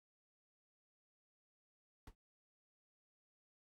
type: noise with exponential decay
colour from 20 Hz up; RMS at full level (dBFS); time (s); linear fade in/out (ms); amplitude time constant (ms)
brown; -45; 2.07-2.15; 2; 17
effects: AAC 48 kbps